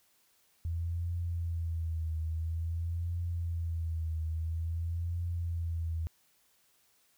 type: tone with vibrato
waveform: sine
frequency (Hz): 83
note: E2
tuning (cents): +12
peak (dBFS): -31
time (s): 0.65-6.07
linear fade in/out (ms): 0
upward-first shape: triangle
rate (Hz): 0.49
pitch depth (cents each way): 72
effects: white hiss -69 dBFS RMS until 7.17 s